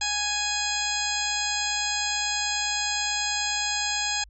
harmonic tone, 830.6 Hz, G#5, in tune, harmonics 1 / 2 / 3 / 4 / 5 / 6 / 8 / 9, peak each -33 / -33 / -33 / -33 / -33 / -33 / -33 / -33 dBFS, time 0.01-4.24 s, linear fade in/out 5 ms, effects added 50 Hz sine -48 dBFS peak until 4.29 s

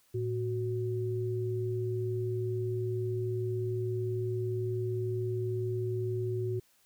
sine tone pair together, 112.25 / 370 Hz, A2 / F#4, +35 / 0 cents, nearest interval octave + major sixth, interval 2065 cents, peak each -32 / -33 dBFS, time 0.14-6.6 s, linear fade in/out 10 ms, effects white hiss -67 dBFS RMS until 6.85 s

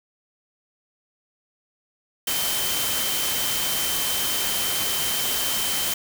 sine tone in noise, 3099 Hz, G7, 21 cents flat, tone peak -30 dBFS, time 2.27-5.94 s, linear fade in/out 5 ms, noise white, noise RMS -25 dBFS, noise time 2.27-5.94 s, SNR -8 dB, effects none

